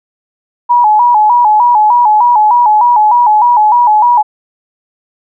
sine tone with vibrato, 906 Hz, A#5, 50 cents flat, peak -4 dBFS, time 0.69-4.23 s, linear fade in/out 20 ms, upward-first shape square, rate 3.3 Hz, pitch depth 110 cents each way, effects none

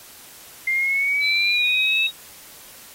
sine exponential sweep, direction up, 2093 to 2637 Hz, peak -18 dBFS, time 0.67-2.07 s, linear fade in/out 5 ms
sine tone with pitch glide, 3997 to 3790 Hz, B7 to A#7, +20 to +28 cents, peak -22 dBFS, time 1.2-2.12 s, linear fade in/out 50 ms, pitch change -92 cents, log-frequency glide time 1.51-1.65 s
effects white hiss -44 dBFS RMS until 2.94 s + AAC 48 kbps

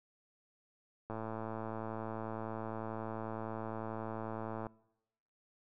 click train, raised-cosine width 1 ms, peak -27 dBFS, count 397, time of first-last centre 1.1-4.668 s, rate 111 Hz, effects noise-tail reverb RT60 0.9 s tail -23 dB re dry

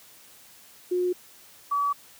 sine tone pair in turn, 360 / 1142.9 Hz, F#4 / D6, -47 / -47 cents, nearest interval octave + minor sixth, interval 2000 cents, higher second, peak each -22 dBFS, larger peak neither, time 0.91-1.13 / 1.71-1.93 s, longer neither, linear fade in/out 10 ms, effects white hiss -52 dBFS RMS until 2.19 s + high-pass 60 Hz 12 dB/octave

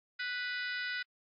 harmonic tone with a mistuned harmonic, 493.9 Hz, B4, in tune, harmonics 3 / 4 / 5 / 6 / 7 / 8 / 9 / 10, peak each -37 / -40 / -47 / -48 / -50 / -46 / -52 / -48 dBFS, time 0.19-1.03 s, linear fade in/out 10 ms, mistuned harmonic 7, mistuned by +30 cents, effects AAC 48 kbps

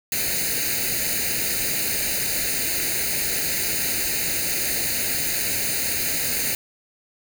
white noise with comb filter, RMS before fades -24 dBFS, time 0.12-6.55 s, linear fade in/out 2 ms, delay 0.45 ms, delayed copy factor +0.85, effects none

